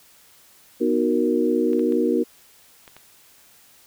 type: chord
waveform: sine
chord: B major seventh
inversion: none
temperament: equal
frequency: 246.9 / 311.1 / 370 / 466.2 Hz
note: B3 / D#4 / F#4 / A#4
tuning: 0 / 0 / 0 / 0 cents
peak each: -23 dBFS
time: 0.8-2.24 s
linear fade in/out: 20 ms
type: clicks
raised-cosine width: 0.3 ms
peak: -27 dBFS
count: 5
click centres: 1.732 / 1.794 / 1.923 / 2.878 / 2.966 s
effects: white hiss -53 dBFS RMS until 3.86 s